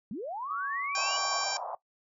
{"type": "linear sweep", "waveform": "sine", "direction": "up", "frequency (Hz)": [174.61, 2960], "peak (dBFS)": -34, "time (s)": [0.11, 1.17], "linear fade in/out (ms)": 2}
{"type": "tone with vibrato", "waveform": "sine", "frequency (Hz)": 1124, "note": "C#6", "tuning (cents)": 24, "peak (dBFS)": -32, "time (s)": [0.5, 1.44], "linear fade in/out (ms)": 5, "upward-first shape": "triangle", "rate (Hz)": 3.3, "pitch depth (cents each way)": 13}
{"type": "harmonic tone", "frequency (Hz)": 785, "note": "G5", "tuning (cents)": 2, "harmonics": [1, 2, 3, 4, 5, 6, 7, 8, 9], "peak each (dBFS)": [-40, -39, -41, -46, -46, -39, -36, -45, -38], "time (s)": [0.95, 1.57], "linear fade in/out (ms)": 2}
{"type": "band-pass noise", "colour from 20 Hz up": "pink", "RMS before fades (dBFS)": -38, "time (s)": [0.97, 1.75], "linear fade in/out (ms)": 2, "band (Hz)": [610, 1100], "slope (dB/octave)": 48}
{"effects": ["noise-tail reverb RT60 0.1 s tail -18 dB re dry"]}